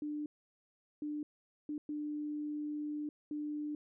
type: tone bursts at uneven times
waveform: sine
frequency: 298 Hz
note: D4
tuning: 25 cents sharp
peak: -36 dBFS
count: 5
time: 0.02-0.26 / 1.02-1.23 / 1.69-1.78 / 1.89-3.09 / 3.31-3.75 s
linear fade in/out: 2 ms
effects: none